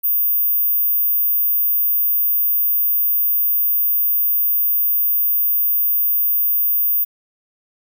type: tone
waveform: sine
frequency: 14920 Hz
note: A#9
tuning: in tune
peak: -14 dBFS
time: 0.03-7.05 s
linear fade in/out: 20 ms
effects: none